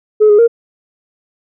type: tone with pitch steps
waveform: sine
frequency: 426.6 / 415.2 / 465.7 Hz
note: G#4 / G#4 / A#4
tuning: +46 / 0 / -2 cents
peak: -3 dBFS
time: 0.2-0.479 s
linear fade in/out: 20 ms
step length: 93 ms
effects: tanh soft clip ceiling -1 dBFS